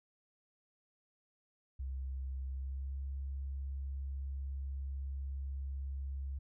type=tone with pitch glide; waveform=sine; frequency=66.2 to 68.14 Hz; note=C2 to C#2; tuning=+21 to -29 cents; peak=-37 dBFS; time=1.79-6.39 s; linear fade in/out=10 ms; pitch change=+50 cents; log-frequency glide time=2.49-3.01 s; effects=none